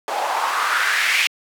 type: noise with band-pass filter sweep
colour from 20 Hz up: white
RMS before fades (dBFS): -20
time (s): 0.08-1.27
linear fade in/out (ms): 0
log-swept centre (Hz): 660 to 2500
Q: 3.1
effects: high-pass 400 Hz 12 dB/octave